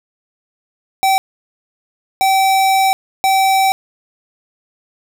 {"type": "tone bursts at uneven times", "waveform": "square", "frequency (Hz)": 771, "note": "G5", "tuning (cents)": -29, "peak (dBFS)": -11, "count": 3, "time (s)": [[1.03, 1.18], [2.21, 2.93], [3.24, 3.72]], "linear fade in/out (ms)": 0, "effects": []}